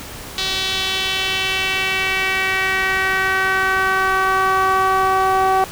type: tone with band-pass filter sweep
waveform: sawtooth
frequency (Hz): 380.6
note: F#4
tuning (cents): +49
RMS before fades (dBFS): -18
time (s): 0.38-5.64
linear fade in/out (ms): 0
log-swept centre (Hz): 3900 to 870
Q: 2.7
effects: pink hiss -33 dBFS RMS until 5.71 s

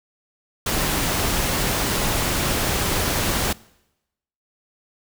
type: noise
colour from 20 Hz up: pink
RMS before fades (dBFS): -22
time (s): 0.66-3.53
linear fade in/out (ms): 5
effects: noise-tail reverb RT60 0.9 s tail -23 dB re dry

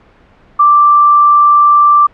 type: tone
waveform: sine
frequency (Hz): 1175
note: D6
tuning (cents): +1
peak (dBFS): -3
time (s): 0.59-2.07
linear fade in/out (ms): 10
effects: pink hiss -45 dBFS RMS until 2.13 s + low-pass 2000 Hz 12 dB/octave

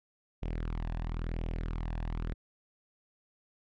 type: tone with flanger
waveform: sawtooth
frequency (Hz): 40.75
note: E1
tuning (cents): -19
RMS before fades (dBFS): -35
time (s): 0.42-2.34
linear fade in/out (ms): 10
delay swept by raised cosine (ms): 0.34 to 1.16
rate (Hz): 0.97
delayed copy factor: +0.55
effects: low-pass 3000 Hz 12 dB/octave

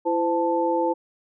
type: tone cluster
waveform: sine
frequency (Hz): 335.5 / 512 / 880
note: E4 / C5 / A5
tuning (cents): +31 / -38 / 0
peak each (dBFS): -24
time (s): 0.05-0.94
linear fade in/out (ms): 20
effects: none

